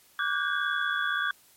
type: tone cluster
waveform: sine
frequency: 1161 / 1456 / 1552 / 1613 / 3389 Hz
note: D6 / F#6 / G6 / G6 / G#7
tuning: -20 / -28 / -18 / +49 / +34 cents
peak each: -32 / -31 / -33 / -30 / -36 dBFS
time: 0.19-1.31 s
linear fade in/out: 2 ms
effects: white hiss -59 dBFS RMS until 1.56 s + MP3 64 kbps